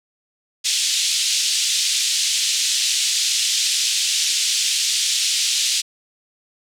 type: band-pass noise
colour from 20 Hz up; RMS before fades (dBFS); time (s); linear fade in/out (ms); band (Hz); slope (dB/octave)
pink; -20; 0.64-5.82; 20; 3100 to 8200; 24
effects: none